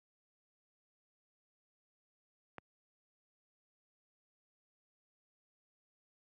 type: click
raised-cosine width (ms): 0.5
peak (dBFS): -29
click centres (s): 2.583
effects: high-pass 100 Hz 12 dB/octave